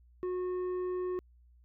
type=tone with tanh clipping; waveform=sine; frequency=364.1 Hz; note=F#4; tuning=28 cents flat; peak=-33 dBFS; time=0.23-1.19 s; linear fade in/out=0 ms; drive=7 dB; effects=added 60 Hz sine -58 dBFS peak until 1.64 s